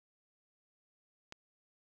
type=click; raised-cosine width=0.2 ms; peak=-28 dBFS; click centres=1.324 s; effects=none

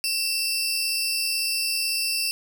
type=tone cluster; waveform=sawtooth; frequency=2684 / 4744 / 5290 Hz; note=E7 / D8 / E8; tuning=+31 / +17 / +5 cents; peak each=-25 dBFS; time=0.04-2.31 s; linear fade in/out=0 ms; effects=none

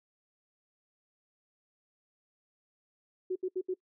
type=tone bursts; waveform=sine; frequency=370 Hz; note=F#4; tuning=in tune; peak=-29 dBFS; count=4; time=3.3-3.742 s; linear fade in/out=10 ms; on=58 ms; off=70 ms; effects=noise-tail reverb RT60 0.1 s tail -23 dB re dry

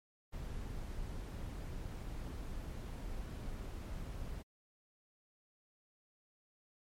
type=noise; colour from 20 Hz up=brown; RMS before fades=-43 dBFS; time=0.32-4.43 s; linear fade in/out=20 ms; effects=MP3 64 kbps

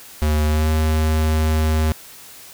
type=tone with pitch glide; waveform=square; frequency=76 to 78.23 Hz; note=D#2 to D#2; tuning=-40 to +10 cents; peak=-16 dBFS; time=0.22-1.92 s; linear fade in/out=0 ms; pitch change=+50 cents; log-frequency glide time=0.46-0.69 s; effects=white hiss -41 dBFS RMS until 2.53 s

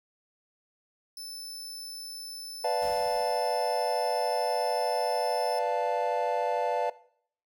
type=tone; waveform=sawtooth; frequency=5274 Hz; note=E8; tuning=in tune; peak=-36 dBFS; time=1.17-5.59 s; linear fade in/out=2 ms
type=chord; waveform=triangle; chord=B half-diminished seventh; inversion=none; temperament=equal; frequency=493.9 / 587.3 / 698.5 / 880 Hz; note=B4 / D5 / F5 / A5; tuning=0 / 0 / 0 / 0 cents; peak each=-29 dBFS; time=2.64-6.9 s; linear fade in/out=5 ms
type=noise with exponential decay; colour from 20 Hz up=pink; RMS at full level=-45 dBFS; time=2.82-4.25 s; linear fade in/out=5 ms; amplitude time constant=310 ms
effects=noise-tail reverb RT60 0.6 s tail -19 dB re dry

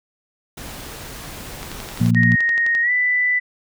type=noise; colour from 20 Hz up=pink; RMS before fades=-34 dBFS; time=0.57-2.11 s; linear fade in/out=5 ms
type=click train; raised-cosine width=0.2 ms; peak=-15 dBFS; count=14; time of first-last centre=1.63-2.751 s; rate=11.6 Hz
type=harmonic tone; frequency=58.2 Hz; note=A#1; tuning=2 cents flat; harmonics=2 / 3 / 4; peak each=-16 / -18 / -19 dBFS; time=2-2.36 s; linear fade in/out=10 ms
type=tone with pitch glide; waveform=sine; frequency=1864.7 to 1987 Hz; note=A#6 to B6; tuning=0 to +10 cents; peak=-15 dBFS; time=2.15-3.4 s; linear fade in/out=20 ms; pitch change=+110 cents; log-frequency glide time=2.82-2.91 s
effects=none

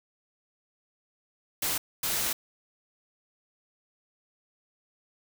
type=noise bursts at uneven times; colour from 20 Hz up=white; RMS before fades=-29 dBFS; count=2; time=1.62-1.78 / 2.03-2.33 s; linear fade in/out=5 ms; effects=none

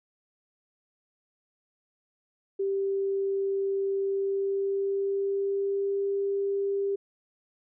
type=tone with pitch glide; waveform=sine; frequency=392 to 397 Hz; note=G4 to G4; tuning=0 to +22 cents; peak=-25 dBFS; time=2.59-6.96 s; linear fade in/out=10 ms; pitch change=+22 cents; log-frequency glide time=4-6.04 s; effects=none

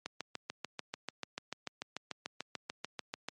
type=click train; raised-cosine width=0.2 ms; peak=-20 dBFS; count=23; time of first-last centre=0.06-3.286 s; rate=6.82 Hz; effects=high-pass 150 Hz 12 dB/octave + MP3 48 kbps

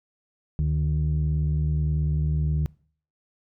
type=tone pair together; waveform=sine; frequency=73.42 / 151.84 Hz; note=D2 / D#3; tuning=0 / -42 cents; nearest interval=octave + minor second; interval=1258 cents; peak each=-22 dBFS; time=0.59-2.66 s; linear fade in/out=0 ms; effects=noise-tail reverb RT60 0.5 s tail -24 dB re dry + tanh soft clip ceiling -17 dBFS

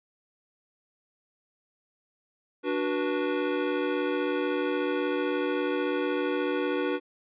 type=chord; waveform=square; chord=B minor; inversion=first; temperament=equal with one note detuned; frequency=293.7 / 370 / 485.1 Hz; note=D4 / F#4 / B4; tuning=0 / 0 / -31 cents; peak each=-31 dBFS; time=2.63-7 s; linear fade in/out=50 ms; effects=resampled to 8000 Hz

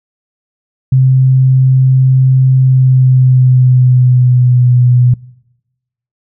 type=tone with pitch glide; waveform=sine; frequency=130.81 to 123.75 Hz; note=C3 to B2; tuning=0 to +4 cents; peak=-4 dBFS; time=0.92-5.14 s; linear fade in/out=5 ms; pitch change=-96 cents; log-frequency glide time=2.55-4.73 s; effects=noise-tail reverb RT60 1.0 s tail -24 dB re dry

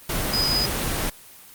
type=tone in noise; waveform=sine; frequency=4978 Hz; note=D#8; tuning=in tune; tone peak=-20 dBFS; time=0.33-0.66 s; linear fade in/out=5 ms; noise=pink; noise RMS=-25 dBFS; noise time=0.09-1.1 s; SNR=+2 dB; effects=white hiss -46 dBFS RMS until 1.54 s + Opus 24 kbps

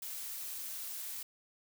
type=noise; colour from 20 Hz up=blue; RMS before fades=-42 dBFS; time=0.02-1.23 s; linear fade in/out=5 ms; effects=none

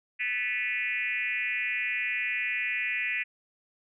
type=tone with frequency modulation; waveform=sine; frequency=2200 Hz; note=C#7; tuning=14 cents flat; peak=-27 dBFS; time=0.19-3.24 s; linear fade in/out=20 ms; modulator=230 Hz; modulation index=1.8; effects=none

